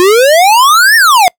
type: exponential two-way sweep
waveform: square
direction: up then down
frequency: 349.2 to 1864.7 to 688 Hz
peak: -4 dBFS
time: 0-1.28 s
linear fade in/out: 0 ms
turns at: 0.96 s
effects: noise-tail reverb RT60 0.1 s tail -25 dB re dry